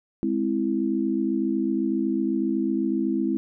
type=chord; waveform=sine; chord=Ab augmented; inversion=none; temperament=equal; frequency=207.7 / 261.6 / 329.6 Hz; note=Ab3 / C4 / E4; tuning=0 / 0 / 0 cents; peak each=-27 / -26 / -25 dBFS; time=0.23-3.37 s; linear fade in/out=0 ms; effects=none